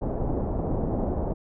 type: low-pass noise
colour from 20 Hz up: pink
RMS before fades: -27 dBFS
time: 0.01-1.34 s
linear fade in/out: 20 ms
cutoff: 730 Hz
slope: 24 dB/octave
effects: none